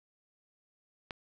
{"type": "click", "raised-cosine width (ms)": 0.3, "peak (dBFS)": -22, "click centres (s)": 1.108, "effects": []}